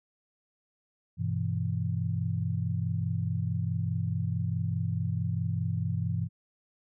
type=chord; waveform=sine; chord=E minor; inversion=first; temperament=just; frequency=98.89 / 123.61 / 164.81 Hz; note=G2 / B2 / E3; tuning=+16 / +2 / 0 cents; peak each=-31 / -32 / -32 dBFS; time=1.17-6.29 s; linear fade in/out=50 ms; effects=none